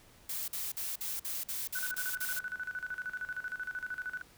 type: noise bursts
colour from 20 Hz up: blue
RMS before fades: -37 dBFS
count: 9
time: 0.29-2.392 s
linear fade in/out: 5 ms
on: 190 ms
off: 49 ms
type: tone with tremolo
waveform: sine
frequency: 1492 Hz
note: F#6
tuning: 14 cents sharp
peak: -34 dBFS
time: 1.75-4.22 s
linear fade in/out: 5 ms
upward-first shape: square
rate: 13 Hz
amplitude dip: 80%
effects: pink hiss -60 dBFS RMS until 4.37 s